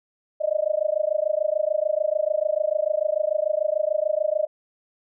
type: tone with amplitude modulation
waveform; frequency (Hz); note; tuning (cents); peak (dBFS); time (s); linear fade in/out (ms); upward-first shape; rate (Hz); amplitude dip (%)
sine; 614; D#5; -23; -16; 0.4-4.47; 20; sine; 26.8; 100
effects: none